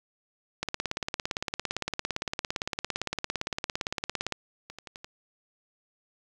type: two click trains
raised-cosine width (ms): 0.2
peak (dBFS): -12 / -24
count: 66 / 5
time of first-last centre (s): 0.63-4.323 / 4.7-5.045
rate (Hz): 17.6 / 11.6
effects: 8-bit